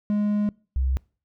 triangle / sine tone pair in turn, 207.7 / 65.42 Hz, G#3 / C2, 0 / 0 cents, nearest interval octave + minor sixth, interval 2000 cents, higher first, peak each -18 / -20 dBFS, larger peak first, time 0.1-0.49 / 0.76-0.97 s, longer first, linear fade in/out 0 ms, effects noise-tail reverb RT60 0.4 s tail -25 dB re dry

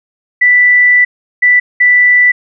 sine tone bursts at uneven times, 1975.5 Hz, B6, in tune, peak -4 dBFS, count 3, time 0.41-1.05 / 1.42-1.6 / 1.8-2.32 s, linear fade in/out 10 ms, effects none

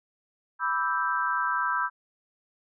sine chord, E minor seventh, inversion second, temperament equal, 987.8 / 1174.7 / 1318.5 / 1568 Hz, B5 / D6 / E6 / G6, 0 / 0 / 0 / 0 cents, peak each -29 / -34 / -29 / -29 dBFS, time 0.59-1.9 s, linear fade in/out 50 ms, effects none

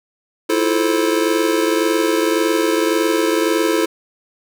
square chord, F major seventh, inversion third, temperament just, 327.4 / 349.2 / 436.5 / 523.8 Hz, E4 / F4 / A4 / C5, -12 / 0 / -14 / +2 cents, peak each -19 / -23 / -20 / -24 dBFS, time 0.49-3.86 s, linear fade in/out 10 ms, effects none

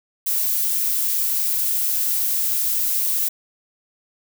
violet noise, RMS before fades -21 dBFS, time 0.26-3.29 s, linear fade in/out 10 ms, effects none

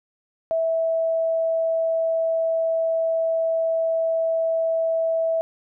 sine tone, 654 Hz, E5, 14 cents flat, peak -19 dBFS, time 0.51-5.41 s, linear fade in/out 0 ms, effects none

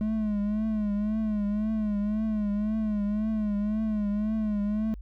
triangle tone with vibrato, 211.8 Hz, G#3, 34 cents sharp, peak -23 dBFS, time 0.01-4.94 s, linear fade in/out 0 ms, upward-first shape triangle, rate 1.9 Hz, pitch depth 77 cents each way, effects added 50 Hz sine -38 dBFS peak until 5.01 s

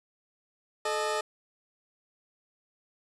20% pulse tone pair together, 432.7 / 612 Hz, A4 / D#5, -29 / -29 cents, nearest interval tritone, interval 600 cents, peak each -26 dBFS, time 0.85-1.21 s, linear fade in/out 5 ms, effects resampled to 24000 Hz + 8-bit

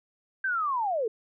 sine linear sweep, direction down, 1594 to 415.3 Hz, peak -25 dBFS, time 0.44-1.08 s, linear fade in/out 5 ms, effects none

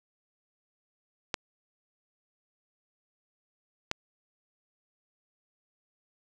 clicks, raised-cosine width 0.2 ms, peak -11 dBFS, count 2, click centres 1.342 / 3.914 s, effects none

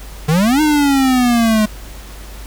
square exponential two-way sweep, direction up then down, 146.8 to 310 to 210.9 Hz, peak -11 dBFS, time 0.28-1.66 s, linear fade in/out 10 ms, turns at 0.61 s, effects added 50 Hz sine -31 dBFS peak until 2.46 s + pink hiss -37 dBFS RMS until 2.46 s

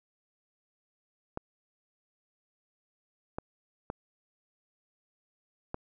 clicks, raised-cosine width 1 ms, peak -20 dBFS, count 4, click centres 1.374 / 3.385 / 3.901 / 5.744 s, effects none

